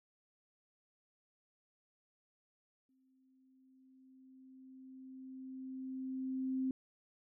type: tone with exponential growth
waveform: sine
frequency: 261.6 Hz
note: C4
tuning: in tune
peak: -32 dBFS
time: 2.89-6.71 s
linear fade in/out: 2 ms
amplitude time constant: 830 ms
effects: none